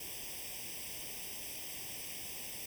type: noise with comb filter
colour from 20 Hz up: white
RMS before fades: -44 dBFS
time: 0-2.66 s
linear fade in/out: 5 ms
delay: 0.36 ms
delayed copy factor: +1
effects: none